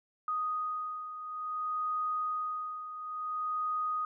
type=beating tone pair; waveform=sine; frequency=1244.5 / 1245.07 Hz; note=D#6 / D#6; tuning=0 / +1 cents; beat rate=0.57 Hz; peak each=-33 / -39 dBFS; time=0.28-4.05 s; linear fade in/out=2 ms; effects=none